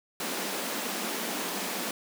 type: high-pass noise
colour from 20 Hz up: pink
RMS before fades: -33 dBFS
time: 0.2-1.91 s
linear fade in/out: 2 ms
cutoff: 180 Hz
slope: 96 dB/octave
effects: none